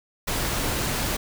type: noise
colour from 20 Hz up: pink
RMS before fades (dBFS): -26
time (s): 0.27-1.17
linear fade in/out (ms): 10
effects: none